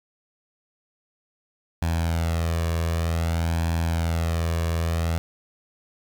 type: tone with flanger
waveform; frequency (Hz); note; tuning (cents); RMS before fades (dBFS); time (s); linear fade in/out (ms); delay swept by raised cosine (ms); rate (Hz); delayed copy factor
sawtooth; 83; E2; +12; -24; 1.82-5.18; 0; 1.2 to 1.77; 0.53; +0.6
effects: none